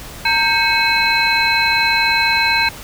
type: tone cluster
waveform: sine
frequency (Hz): 916 / 1580 / 2201 / 2571 / 4076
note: A#5 / G6 / C#7 / E7 / C8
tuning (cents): -31 / +13 / -13 / -44 / -46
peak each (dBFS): -19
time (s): 0.25-2.69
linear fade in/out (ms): 5
effects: added 60 Hz sine -42 dBFS peak until 2.83 s + pink hiss -34 dBFS RMS until 2.83 s